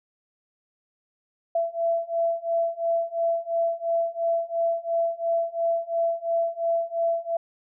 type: beating tone pair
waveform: sine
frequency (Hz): 669 / 671.9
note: E5 / E5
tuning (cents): +25 / +33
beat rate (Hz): 2.9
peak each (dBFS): -26 / -25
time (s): 1.55-7.37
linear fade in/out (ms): 5
effects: none

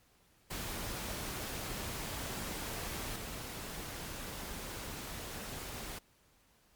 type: noise with level steps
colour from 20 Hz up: pink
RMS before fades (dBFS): -40 / -43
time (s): 0.5-5.99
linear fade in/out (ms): 10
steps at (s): 3.16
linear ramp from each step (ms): 2
effects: pink hiss -68 dBFS RMS until 6.75 s + MP3 96 kbps

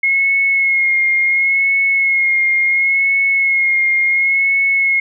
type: tone with vibrato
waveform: sine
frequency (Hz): 2163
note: C#7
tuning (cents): -43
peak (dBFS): -11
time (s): 0.03-5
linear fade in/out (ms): 5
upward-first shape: sine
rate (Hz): 0.71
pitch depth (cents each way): 30
effects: none

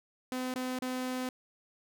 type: tone with dropouts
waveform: sawtooth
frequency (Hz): 254.8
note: C4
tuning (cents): -46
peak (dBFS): -29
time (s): 0.32-1.29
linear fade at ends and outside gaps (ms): 1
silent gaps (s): 0.539-0.558 / 0.789-0.821
effects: none

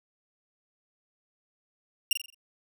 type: tone with echo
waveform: sawtooth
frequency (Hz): 2794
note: F7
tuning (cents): 0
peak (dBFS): -18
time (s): 2.11-2.13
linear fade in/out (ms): 2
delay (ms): 43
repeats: 5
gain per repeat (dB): -7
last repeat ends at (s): 2.345
effects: none

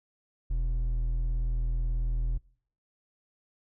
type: tone with hard clipping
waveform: sine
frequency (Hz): 40.85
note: E1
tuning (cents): -15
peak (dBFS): -27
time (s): 0.5-2.38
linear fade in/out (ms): 10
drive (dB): 5
effects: noise-tail reverb RT60 0.6 s tail -25 dB re dry

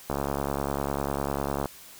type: click train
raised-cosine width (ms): 1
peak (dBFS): -14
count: 110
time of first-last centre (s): 0.1-1.657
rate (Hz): 70
effects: white hiss -48 dBFS RMS until 1.99 s

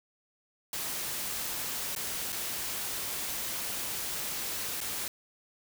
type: noise with dropouts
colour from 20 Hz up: white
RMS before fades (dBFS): -35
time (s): 0.73-5.08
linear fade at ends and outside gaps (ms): 2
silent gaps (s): 1.951-1.962 / 2.322-2.326 / 4.805-4.812
effects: none

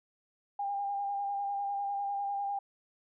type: tone with vibrato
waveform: sine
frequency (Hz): 802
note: G5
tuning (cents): +39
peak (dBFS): -31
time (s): 0.59-2.59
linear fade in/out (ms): 5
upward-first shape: square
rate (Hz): 10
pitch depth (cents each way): 18
effects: none

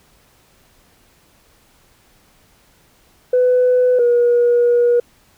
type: tone pair in turn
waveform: sine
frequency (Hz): 500 / 480.4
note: B4 / B4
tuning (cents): +21 / -48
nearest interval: minor second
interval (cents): 69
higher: first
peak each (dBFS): -9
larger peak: neither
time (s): 3.33-3.99 / 3.99-5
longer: second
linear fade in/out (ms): 5
effects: tanh soft clip ceiling -7 dBFS + pink hiss -54 dBFS RMS until 5.37 s

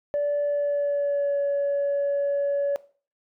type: tone with pitch glide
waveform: sine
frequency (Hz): 580 to 566.1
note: D5 to C#5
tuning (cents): -22 to +36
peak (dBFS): -20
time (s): 0.14-2.76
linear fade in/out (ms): 0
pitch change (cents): -42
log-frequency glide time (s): 0.42-1.39
effects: noise-tail reverb RT60 0.4 s tail -19 dB re dry + tanh soft clip ceiling -19 dBFS

